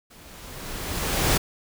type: noise with level ramp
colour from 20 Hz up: pink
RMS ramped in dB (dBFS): -49 to -19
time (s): 0.1-1.38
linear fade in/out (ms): 10
effects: none